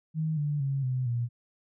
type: tone with pitch steps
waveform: sine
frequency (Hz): 157.6 / 147.05 / 137.2 / 128.01 / 119.44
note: D#3 / D3 / C#3 / C3 / A#2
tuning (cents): +23 / +3 / -17 / -37 / +43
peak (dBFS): -26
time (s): 0.14-1.29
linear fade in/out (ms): 50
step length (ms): 230
effects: none